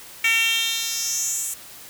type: tone with high-pass filter sweep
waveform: 10% pulse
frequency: 454.8 Hz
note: A#4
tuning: 43 cents flat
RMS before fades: -23 dBFS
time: 0.24-1.54 s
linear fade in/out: 5 ms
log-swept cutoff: 2300 to 8900 Hz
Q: 3.7
effects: white hiss -42 dBFS RMS until 1.89 s